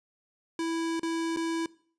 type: tone with dropouts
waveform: square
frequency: 329.6 Hz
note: E4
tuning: in tune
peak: -29 dBFS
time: 0.59-1.66 s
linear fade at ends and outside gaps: 2 ms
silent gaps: 0.996-1.031 / 1.363-1.37 s
effects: noise-tail reverb RT60 0.5 s tail -21 dB re dry + resampled to 22050 Hz